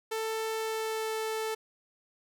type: tone with pitch glide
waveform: sawtooth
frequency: 443 to 439.9 Hz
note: A4 to A4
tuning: +12 to 0 cents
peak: -27 dBFS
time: 0.11-1.55 s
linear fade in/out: 10 ms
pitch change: -12 cents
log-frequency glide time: 0.54-1.13 s
effects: none